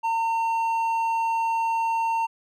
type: tone with hard clipping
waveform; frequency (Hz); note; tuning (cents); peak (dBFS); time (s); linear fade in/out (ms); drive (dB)
sine; 910; A#5; -42; -23; 0.03-2.27; 20; 5
effects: none